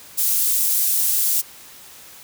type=high-pass noise; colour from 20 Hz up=pink; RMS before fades=-19 dBFS; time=0.17-1.42 s; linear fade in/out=20 ms; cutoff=11000 Hz; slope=12 dB/octave; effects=white hiss -43 dBFS RMS until 2.23 s